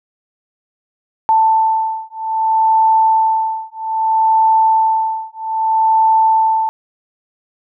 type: beating tone pair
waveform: sine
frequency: 885 / 885.62 Hz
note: A5 / A5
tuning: +10 / +11 cents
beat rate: 0.62 Hz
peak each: -14 dBFS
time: 1.29-6.69 s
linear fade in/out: 0 ms
effects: none